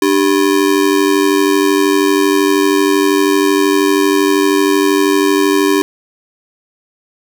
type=ring-modulated tone; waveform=square; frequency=344.1 Hz; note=F4; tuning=26 cents flat; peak=-7 dBFS; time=0.02-5.82 s; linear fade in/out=0 ms; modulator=46.4 Hz; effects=none